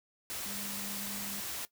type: tone in noise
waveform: sine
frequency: 201.3 Hz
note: G3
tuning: 46 cents sharp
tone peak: -45 dBFS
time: 0.46-1.4 s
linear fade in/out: 0 ms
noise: white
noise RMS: -39 dBFS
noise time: 0.3-1.65 s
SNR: -9 dB
effects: noise-tail reverb RT60 0.1 s tail -17 dB re dry